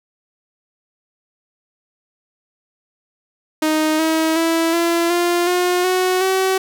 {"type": "tone with pitch steps", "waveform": "sawtooth", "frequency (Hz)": [311.1, 320, 329.2, 338.7, 348.4, 358.4, 368.7, 379.3], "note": ["D#4", "D#4", "E4", "E4", "F4", "F4", "F#4", "F#4"], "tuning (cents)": [0, 49, -2, 47, -4, 45, -6, 43], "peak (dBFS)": -11, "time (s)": [3.62, 6.58], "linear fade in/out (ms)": 5, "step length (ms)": 370, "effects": []}